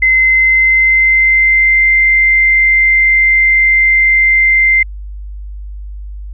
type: tone with pitch glide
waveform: sine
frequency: 2060 to 2086 Hz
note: C7 to C7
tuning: -28 to -6 cents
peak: -6 dBFS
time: 0.02-4.83 s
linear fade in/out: 5 ms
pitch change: +22 cents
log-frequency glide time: 0.14-1.89 s
effects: added 50 Hz sine -23 dBFS peak until 6.33 s